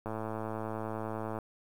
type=click train; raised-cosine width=1 ms; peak=-23 dBFS; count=147; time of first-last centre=0.06-1.387 s; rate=110 Hz; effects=9-bit